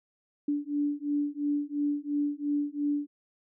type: beating tone pair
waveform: sine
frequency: 289.3 / 292.2 Hz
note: D4 / D4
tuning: -26 / -9 cents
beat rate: 2.9 Hz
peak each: -30 dBFS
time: 0.48-3.07 s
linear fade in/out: 5 ms
effects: none

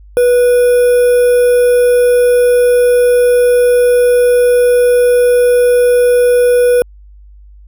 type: tone with quantisation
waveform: triangle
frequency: 490 Hz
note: B4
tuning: 14 cents flat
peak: -4 dBFS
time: 0.17-6.82 s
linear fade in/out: 0 ms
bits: 4
effects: added 50 Hz sine -35 dBFS peak until 7.67 s

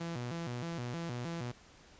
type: tone with vibrato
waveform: sawtooth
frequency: 143.1 Hz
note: D3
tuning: 45 cents flat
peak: -33 dBFS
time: 0-1.52 s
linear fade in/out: 10 ms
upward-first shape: square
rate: 3.2 Hz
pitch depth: 280 cents each way
effects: pink hiss -59 dBFS RMS until 1.99 s + resampled to 16000 Hz

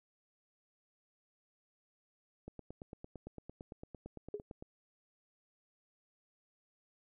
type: click train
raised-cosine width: 2 ms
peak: -33 dBFS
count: 20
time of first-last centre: 2.48-4.624 s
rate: 8.86 Hz
type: tone with exponential decay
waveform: sine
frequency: 415.3 Hz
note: G#4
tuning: in tune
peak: -32 dBFS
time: 4.34-4.42 s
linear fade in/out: 2 ms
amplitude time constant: 17 ms
effects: none

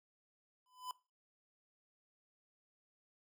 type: tone with exponential growth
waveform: square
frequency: 1005 Hz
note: B5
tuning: 30 cents sharp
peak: -39 dBFS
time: 0.66-0.91 s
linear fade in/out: 1 ms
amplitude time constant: 54 ms
effects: noise-tail reverb RT60 0.3 s tail -20 dB re dry

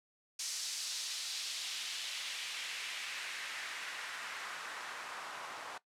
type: noise with band-pass filter sweep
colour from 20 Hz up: white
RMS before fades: -42 dBFS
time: 0.39-5.78 s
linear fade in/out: 5 ms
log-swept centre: 5600 to 940 Hz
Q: 1.4
effects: noise-tail reverb RT60 0.1 s tail -18 dB re dry + low-pass 11000 Hz 12 dB/octave

